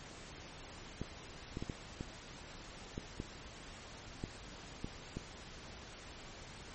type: clicks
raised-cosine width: 3 ms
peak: -26 dBFS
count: 10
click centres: 1.016 / 1.571 / 1.625 / 1.698 / 2.009 / 2.979 / 3.201 / 4.239 / 4.845 / 5.17 s
effects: pink hiss -51 dBFS RMS until 6.74 s + MP3 32 kbps